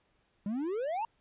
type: exponential sweep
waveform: triangle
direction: up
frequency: 193.7 to 942 Hz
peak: -29 dBFS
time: 0.46-1.05 s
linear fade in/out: 2 ms
effects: pink hiss -72 dBFS RMS until 1.2 s + resampled to 8000 Hz